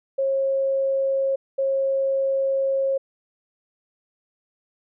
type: tone bursts at uneven times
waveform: sine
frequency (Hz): 541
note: C#5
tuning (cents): -42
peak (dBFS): -19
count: 2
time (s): 0.18-1.36 / 1.58-2.98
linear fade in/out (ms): 10
effects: none